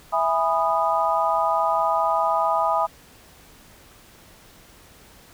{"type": "chord", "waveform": "sine", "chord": "E major seventh", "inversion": "none", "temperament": "just", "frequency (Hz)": [659.3, 824.1, 988.9, 1236.1], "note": ["E5", "G#5", "B5", "D#6"], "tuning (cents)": [0, -14, 2, -12], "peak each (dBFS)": -24, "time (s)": [0.12, 2.87], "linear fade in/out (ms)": 20, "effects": ["pink hiss -50 dBFS RMS until 5.33 s"]}